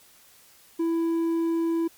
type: tone with hard clipping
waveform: sine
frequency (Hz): 331.4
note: E4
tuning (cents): +9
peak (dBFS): -23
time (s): 0.79-1.88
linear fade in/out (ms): 10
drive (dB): 3
effects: white hiss -55 dBFS RMS until 1.97 s + MP3 96 kbps